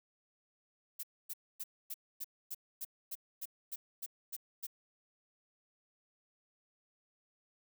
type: noise bursts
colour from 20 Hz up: violet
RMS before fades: -41 dBFS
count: 13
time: 0.99-4.669 s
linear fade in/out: 10 ms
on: 43 ms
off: 260 ms
effects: none